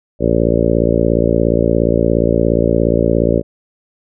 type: harmonic tone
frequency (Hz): 57.1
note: A#1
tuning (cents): -35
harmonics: 1 / 2 / 3 / 4 / 5 / 6 / 7 / 8 / 9 / 10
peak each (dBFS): -20 / -20 / -20 / -20 / -20 / -20 / -20 / -20 / -20 / -20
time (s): 0.19-3.43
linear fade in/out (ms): 50
effects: none